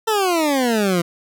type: exponential sweep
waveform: 20% pulse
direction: down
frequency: 453.6 to 167.3 Hz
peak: -11 dBFS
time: 0.07-1.02 s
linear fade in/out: 10 ms
effects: none